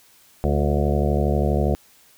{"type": "harmonic tone with a mistuned harmonic", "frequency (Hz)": 72.4, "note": "D2", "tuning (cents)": -24, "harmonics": [1, 2, 3, 5, 6, 7, 8, 9, 10], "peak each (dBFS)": [-21, -24, -26, -28, -29, -29, -30, -31, -31], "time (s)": [0.44, 1.75], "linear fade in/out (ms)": 0, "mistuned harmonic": 5, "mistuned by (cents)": -48, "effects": ["white hiss -54 dBFS RMS until 2.17 s"]}